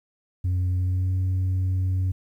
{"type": "tone with pitch glide", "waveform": "sine", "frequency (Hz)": [91, 92.91], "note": ["F#2", "F#2"], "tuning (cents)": [-28, 8], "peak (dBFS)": -18, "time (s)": [0.44, 2.12], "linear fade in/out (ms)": 10, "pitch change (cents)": 36, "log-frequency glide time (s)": [0.75, 1.13], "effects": ["tanh soft clip ceiling -20 dBFS", "10-bit"]}